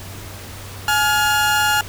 30% pulse tone pair together, 844 / 1414.5 Hz, G#5 / F6, +28 / +22 cents, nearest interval major sixth, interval 894 cents, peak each -15 dBFS, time 0.88-1.81 s, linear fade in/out 2 ms, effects added 96 Hz sine -35 dBFS peak until 1.88 s + pink hiss -36 dBFS RMS until 1.88 s

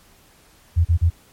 sine tone bursts, 84.3 Hz, E2, 39 cents sharp, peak -12 dBFS, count 3, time 0.76-1.103 s, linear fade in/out 20 ms, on 91 ms, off 35 ms, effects pink hiss -53 dBFS RMS until 1.32 s + MP3 64 kbps

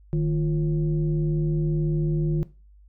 sine tone with frequency modulation, 153.7 Hz, D#3, 21 cents flat, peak -20 dBFS, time 0.13-2.43 s, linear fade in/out 0 ms, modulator 193 Hz, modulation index 0.67, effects noise-tail reverb RT60 0.3 s tail -17 dB re dry + added 50 Hz sine -49 dBFS peak until 2.88 s

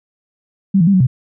sine tone with pitch steps, 194.4 / 165 / 198.4 / 185.2 / 127.4 Hz, G3 / E3 / G3 / F#3 / C3, -14 / +2 / +21 / +2 / -46 cents, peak -8 dBFS, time 0.74-1.07 s, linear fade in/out 10 ms, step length 66 ms, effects none

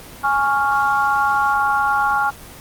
sine chord, Db major, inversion second, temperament equal, 830.6 / 1108.7 / 1396.9 Hz, Ab5 / Db6 / F6, 0 / 0 / 0 cents, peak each -18 / -20 / -19 dBFS, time 0.23-2.31 s, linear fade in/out 20 ms, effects pink hiss -38 dBFS RMS until 2.6 s + Opus 24 kbps

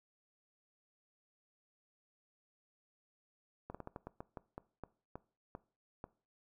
slowing click train, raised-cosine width 1 ms, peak -30 dBFS, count 13, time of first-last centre 3.7-6.041 s, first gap 46 ms, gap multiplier 1.24, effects noise-tail reverb RT60 0.4 s tail -20 dB re dry

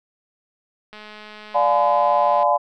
click train, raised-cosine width 0.3 ms, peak -24 dBFS, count 319, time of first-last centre 0.93-2.43 s, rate 212 Hz
sine chord, D diminished seventh, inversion none, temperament just, 587.3 / 704.8 / 845.8 / 1014.9 Hz, D5 / F5 / Ab5 / Cb6, 0 / +16 / +31 / +47 cents, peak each -20 dBFS, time 1.54-2.58 s, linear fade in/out 20 ms
effects none

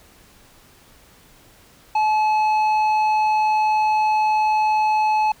sine tone with tanh clipping, 859 Hz, A5, 42 cents flat, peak -17 dBFS, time 1.95-5.32 s, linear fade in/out 5 ms, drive 8 dB, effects pink hiss -51 dBFS RMS until 5.4 s

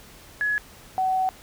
sine tone pair in turn, 1689 / 752.4 Hz, G#6 / F#5, +29 / +29 cents, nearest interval octave + major second, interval 1400 cents, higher first, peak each -21 / -20 dBFS, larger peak second, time 0.41-0.58 / 0.98-1.29 s, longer second, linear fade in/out 0 ms, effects pink hiss -48 dBFS RMS until 1.42 s

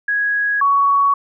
sine tone pair in turn, 1661 / 1120.5 Hz, G#6 / C#6, 0 / +18 cents, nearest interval perfect fifth, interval 682 cents, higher first, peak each -15 / -11 dBFS, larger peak second, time 0.08-0.61 / 0.61-1.14 s, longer neither, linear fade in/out 5 ms, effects none

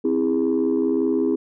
sine chord, C augmented, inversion none, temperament just, 261.6 / 327 / 408.8 Hz, C4 / E4 / G#4, 0 / -14 / -27 cents, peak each -21 dBFS, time 0.04-1.36 s, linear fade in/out 10 ms, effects tanh soft clip ceiling -12 dBFS

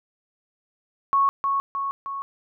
sine tone with echo, 1104 Hz, C#6, 7 cents flat, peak -16 dBFS, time 1.13-1.29 s, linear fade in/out 0 ms, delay 310 ms, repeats 3, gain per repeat -4 dB, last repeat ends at 2.22 s, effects none

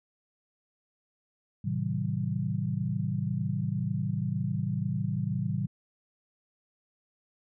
sine chord, A diminished seventh, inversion none, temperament just, 110 / 132 / 158.4 / 190.08 Hz, A2 / C3 / Eb3 / Gb3, 0 / +16 / +31 / +47 cents, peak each -33 dBFS, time 1.64-5.67 s, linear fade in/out 10 ms, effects none

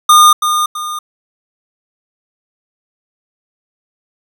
square tone with echo, 1217 Hz, D#6, 39 cents flat, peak -4 dBFS, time 0.09-0.33 s, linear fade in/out 5 ms, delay 330 ms, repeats 2, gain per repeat -8 dB, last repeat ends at 0.99 s, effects none

